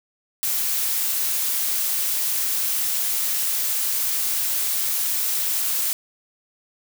blue noise, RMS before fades -23 dBFS, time 0.43-5.93 s, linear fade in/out 0 ms, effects none

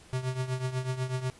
square tone with tremolo, 128.7 Hz, C3, 28 cents flat, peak -27 dBFS, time 0.13-1.3 s, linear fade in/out 0 ms, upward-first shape triangle, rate 8.1 Hz, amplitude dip 80%, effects pink hiss -55 dBFS RMS until 1.39 s + resampled to 24000 Hz

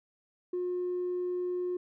triangle tone with tanh clipping, 359 Hz, F4, 48 cents sharp, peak -30 dBFS, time 0.53-1.77 s, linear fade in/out 5 ms, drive 5 dB, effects none

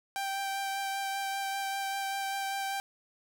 sawtooth tone with vibrato, 784 Hz, G5, in tune, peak -28 dBFS, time 0.16-2.8 s, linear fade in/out 0 ms, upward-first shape sine, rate 5.1 Hz, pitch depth 11 cents each way, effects none

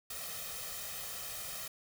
white noise with comb filter, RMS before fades -42 dBFS, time 0.1-1.68 s, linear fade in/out 5 ms, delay 1.6 ms, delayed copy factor +0.75, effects none

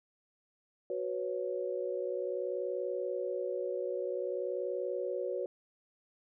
sine chord, F# suspended fourth, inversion none, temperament equal, 370 / 493.9 / 554.4 Hz, F#4 / B4 / C#5, 0 / 0 / 0 cents, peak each -37 / -37 / -37 dBFS, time 0.9-5.46 s, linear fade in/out 2 ms, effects none

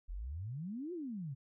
sine exponential two-way sweep, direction up then down, 38.89 to 370 to 126.4 Hz, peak -39 dBFS, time 0.08-1.35 s, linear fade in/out 20 ms, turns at 0.93 s, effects none

